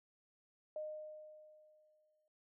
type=tone with exponential decay; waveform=sine; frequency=614 Hz; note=D#5; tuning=23 cents flat; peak=-39 dBFS; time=0.76-2.28 s; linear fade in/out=2 ms; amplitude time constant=330 ms; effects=none

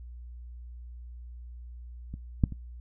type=clicks; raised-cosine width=5 ms; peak=-26 / -9 / -26 dBFS; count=3; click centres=2.14 / 2.438 / 2.523 s; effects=noise-tail reverb RT60 0.2 s tail -23 dB re dry + added 60 Hz sine -41 dBFS peak until 2.8 s

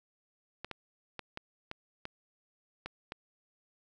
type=clicks; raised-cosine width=0.3 ms; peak=-23 dBFS; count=8; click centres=0.646 / 0.713 / 1.193 / 1.374 / 1.714 / 2.054 / 2.86 / 3.121 s; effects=none

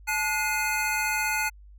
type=tone cluster; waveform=square; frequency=867 / 1450 / 2090 / 2500 Hz; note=A5 / F#6 / C7 / D#7; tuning=-26 / -35 / -2 / +8 cents; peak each=-31 dBFS; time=0.07-1.5 s; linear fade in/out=20 ms; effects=added 50 Hz sine -46 dBFS peak until 1.78 s

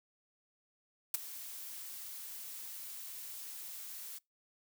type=noise with ADSR envelope; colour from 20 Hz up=blue; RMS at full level=-29 dBFS; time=1.14-4.19 s; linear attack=5 ms; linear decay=14 ms; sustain=-17 dB; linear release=16 ms; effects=noise-tail reverb RT60 0.2 s tail -25 dB re dry

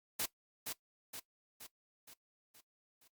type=noise with echo; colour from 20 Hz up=white; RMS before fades=-36 dBFS; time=0.19-0.26 s; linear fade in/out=10 ms; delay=470 ms; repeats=6; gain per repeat=-5 dB; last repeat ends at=3.08 s; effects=noise-tail reverb RT60 0.1 s tail -17 dB re dry + Opus 48 kbps

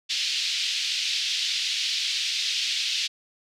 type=band-pass noise; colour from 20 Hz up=white; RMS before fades=-27 dBFS; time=0.09-3.08 s; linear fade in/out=20 ms; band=2700 to 4700 Hz; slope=24 dB/octave; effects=none

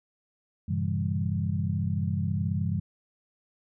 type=tone cluster; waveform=sine; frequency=96.3 / 114.8 / 135.5 / 164.9 / 199.1 Hz; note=G2 / A#2 / C#3 / E3 / G3; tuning=-30 / -26 / -39 / +1 / +27 cents; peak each=-29 / -37 / -33 / -31 / -33 dBFS; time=0.68-2.8 s; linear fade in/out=10 ms; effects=none

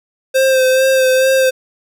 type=tone with vibrato; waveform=square; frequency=523.3 Hz; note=C5; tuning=in tune; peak=-10 dBFS; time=0.34-1.51 s; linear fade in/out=20 ms; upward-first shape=sine; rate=2.3 Hz; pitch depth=25 cents each way; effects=none

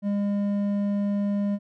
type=tone with hard clipping; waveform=sine; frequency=202.6 Hz; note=G#3; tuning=43 cents flat; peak=-24 dBFS; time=0.02-1.59 s; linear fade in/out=50 ms; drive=6 dB; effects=none

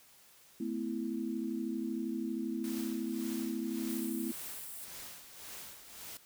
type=chord; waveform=sine; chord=A suspended second; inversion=none; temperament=equal with one note detuned; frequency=220 / 252.7 / 329.6 Hz; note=A3 / B3 / E4; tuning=0 / +40 / 0 cents; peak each=-38 dBFS; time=0.6-4.32 s; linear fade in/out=5 ms
type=noise with tremolo; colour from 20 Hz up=white; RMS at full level=-46 dBFS; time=2.64-6.17 s; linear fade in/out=0 ms; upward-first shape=sine; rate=1.8 Hz; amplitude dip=65%
type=high-pass noise; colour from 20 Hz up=white; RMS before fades=-46 dBFS; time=3.88-4.86 s; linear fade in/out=20 ms; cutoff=7600 Hz; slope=96 dB/octave
effects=white hiss -61 dBFS RMS until 6.25 s

